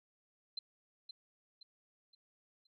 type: tone with echo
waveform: sine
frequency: 4100 Hz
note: C8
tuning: 36 cents flat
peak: -37 dBFS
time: 0.57-0.59 s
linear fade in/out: 5 ms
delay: 520 ms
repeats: 4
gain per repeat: -8 dB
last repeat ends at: 2.67 s
effects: none